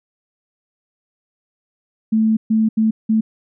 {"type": "tone bursts at uneven times", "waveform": "sine", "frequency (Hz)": 220, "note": "A3", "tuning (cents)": 0, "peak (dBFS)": -12, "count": 4, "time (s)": [[2.12, 2.37], [2.5, 2.69], [2.77, 2.91], [3.09, 3.21]], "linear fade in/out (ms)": 10, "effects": []}